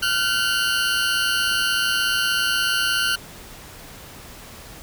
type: tone pair together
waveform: 20% pulse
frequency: 1400 / 1516.6 Hz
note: F6 / F#6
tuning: +4 / +42 cents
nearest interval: minor second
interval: 138 cents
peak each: -17 dBFS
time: 0.02-3.16 s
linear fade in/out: 10 ms
effects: pink hiss -41 dBFS RMS until 4.82 s